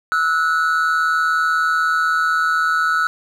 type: tone pair together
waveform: triangle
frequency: 1308 / 1468.2 Hz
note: E6 / F#6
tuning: -14 / -14 cents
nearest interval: major second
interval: 200 cents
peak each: -16 / -16 dBFS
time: 0.12-3.07 s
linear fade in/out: 0 ms
effects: none